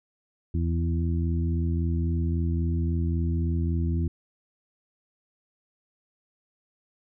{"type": "harmonic tone with a mistuned harmonic", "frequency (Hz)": 83.7, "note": "E2", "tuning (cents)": 27, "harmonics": [1, 2, 3, 4], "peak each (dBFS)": [-24, -30, -34, -36], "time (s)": [0.54, 4.08], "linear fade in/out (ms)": 5, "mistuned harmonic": 1, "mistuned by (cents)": -33, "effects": []}